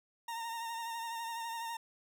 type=tone with vibrato; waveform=40% pulse; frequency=921 Hz; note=A#5; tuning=21 cents flat; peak=-37 dBFS; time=0.28-1.77 s; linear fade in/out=5 ms; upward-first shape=sine; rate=12 Hz; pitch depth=30 cents each way; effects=none